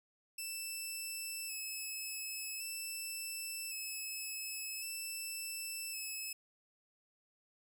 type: tone with vibrato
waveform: 10% pulse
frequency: 2621 Hz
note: E7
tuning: 11 cents flat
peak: -32 dBFS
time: 0.38-6.33 s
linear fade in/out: 5 ms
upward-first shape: square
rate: 0.45 Hz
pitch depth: 22 cents each way
effects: none